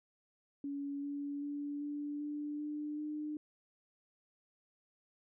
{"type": "tone with pitch steps", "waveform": "sine", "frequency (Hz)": [282.3, 285.4, 288.6, 291.7, 295, 298.2, 301.5], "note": ["C#4", "D4", "D4", "D4", "D4", "D4", "D4"], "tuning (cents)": [32, -49, -30, -12, 8, 27, 46], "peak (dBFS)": -37, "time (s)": [0.64, 3.37], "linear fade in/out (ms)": 2, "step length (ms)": 390, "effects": []}